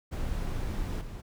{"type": "noise with level steps", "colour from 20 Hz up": "brown", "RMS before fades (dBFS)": [-32, -39], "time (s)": [0.11, 1.22], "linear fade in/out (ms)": 20, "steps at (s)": 1.01, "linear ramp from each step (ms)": 2, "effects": []}